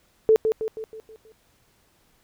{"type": "tone with echo", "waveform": "sine", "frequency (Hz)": 440, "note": "A4", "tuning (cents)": 0, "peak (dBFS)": -12, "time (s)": [0.29, 0.36], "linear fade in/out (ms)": 0, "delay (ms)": 160, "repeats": 6, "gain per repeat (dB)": -6, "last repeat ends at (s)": 1.32, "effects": ["pink hiss -63 dBFS RMS until 2.23 s"]}